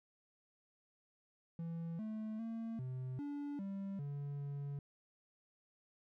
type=tone with pitch steps; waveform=triangle; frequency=166.6 / 217.2 / 226.9 / 128.4 / 287.9 / 196.2 / 142.7 / 141.9 Hz; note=E3 / A3 / A#3 / C3 / D4 / G3 / D3 / C#3; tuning=+19 / -22 / -47 / -32 / -34 / +2 / -49 / +41 cents; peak=-38 dBFS; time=1.59-4.79 s; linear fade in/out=2 ms; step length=400 ms; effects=none